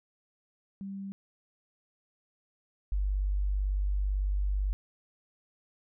sine tone pair in turn, 196 / 49 Hz, G3 / G1, 0 / 0 cents, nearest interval 2 octaves, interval 2400 cents, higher first, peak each -36 / -26 dBFS, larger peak second, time 0.81-1.12 / 2.92-4.73 s, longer second, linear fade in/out 0 ms, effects none

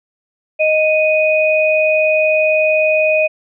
sine tone pair together, 622.3 / 2489 Hz, D#5 / D#7, 0 / 0 cents, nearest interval 2 octaves, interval 2400 cents, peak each -12 / -15 dBFS, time 0.59-3.28 s, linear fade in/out 20 ms, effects none

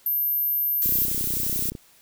sine tone, 12980 Hz, G#9, 41 cents flat, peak -21 dBFS, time 0.06-1.05 s, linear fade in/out 2 ms
violet noise, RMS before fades -26 dBFS, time 0.82-1.7 s, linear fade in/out 0 ms
click train, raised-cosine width 3 ms, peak -22 dBFS, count 29, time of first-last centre 0.86-1.752 s, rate 31.4 Hz
effects white hiss -56 dBFS RMS until 2.01 s

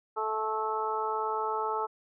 harmonic tone, 218 Hz, A3, 16 cents flat, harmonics 2 / 3 / 4 / 5 / 6, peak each -34 / -43 / -32 / -37 / -34 dBFS, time 0.16-1.87 s, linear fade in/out 20 ms, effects none

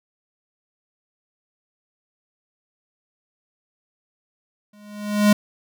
square tone with exponential growth, 207.7 Hz, G#3, in tune, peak -10 dBFS, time 4.73-5.33 s, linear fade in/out 5 ms, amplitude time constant 130 ms, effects none

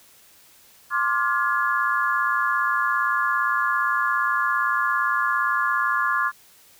sine chord, D half-diminished seventh, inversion third, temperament just, 1057.2 / 1174.7 / 1409.6 / 1691.5 Hz, C6 / D6 / F6 / Ab6, +18 / 0 / +16 / +31 cents, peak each -25 dBFS, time 0.9-6.32 s, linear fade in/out 50 ms, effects white hiss -53 dBFS RMS until 6.79 s

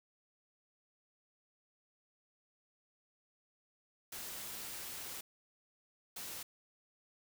white noise bursts at uneven times, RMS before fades -45 dBFS, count 2, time 4.12-5.21 / 6.16-6.43 s, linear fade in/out 5 ms, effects none

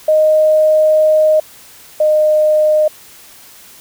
sine tone pair in turn, 620 / 613.2 Hz, D#5 / D#5, -6 / -25 cents, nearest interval unison, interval 19 cents, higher first, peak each -7 / -8 dBFS, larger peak first, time 0.08-1.4 / 2-2.88 s, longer first, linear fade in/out 5 ms, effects white hiss -40 dBFS RMS until 3.8 s

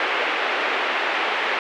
white band-pass noise, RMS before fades -23 dBFS, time 0-1.59 s, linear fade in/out 2 ms, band 350 to 2600 Hz, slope 24 dB/octave, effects none

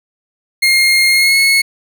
30% pulse tone with pitch glide, 2133 to 2185 Hz, C7 to C#7, +33 to -26 cents, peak -6 dBFS, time 0.62-1.62 s, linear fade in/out 10 ms, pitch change +41 cents, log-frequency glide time 1.1-1.39 s, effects none

